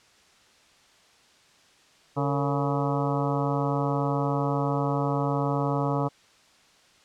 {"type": "harmonic tone with a mistuned harmonic", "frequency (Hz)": 140.5, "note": "C#3", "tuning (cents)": 24, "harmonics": [1, 2, 3, 4, 5, 6, 7, 8, 9], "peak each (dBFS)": [-27, -30, -32, -33, -34, -35, -35, -36, -37], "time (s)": [2.16, 6.09], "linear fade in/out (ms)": 20, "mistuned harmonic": 3, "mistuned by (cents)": 110, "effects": ["white hiss -58 dBFS RMS until 7.04 s", "low-pass 6000 Hz 12 dB/octave"]}